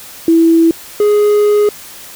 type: tone pair in turn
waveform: sine / triangle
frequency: 329.6 / 416.5 Hz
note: E4 / G#4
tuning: 0 / +5 cents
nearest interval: major third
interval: 405 cents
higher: second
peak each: -5 dBFS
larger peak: neither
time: 0.28-0.71 / 1-1.69 s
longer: second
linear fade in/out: 2 ms
effects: white hiss -33 dBFS RMS until 2.15 s